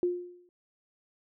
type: tone with exponential decay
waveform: sine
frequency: 354.7 Hz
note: F4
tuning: 27 cents sharp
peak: -22 dBFS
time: 0.03-0.49 s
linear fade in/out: 1 ms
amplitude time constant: 100 ms
effects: none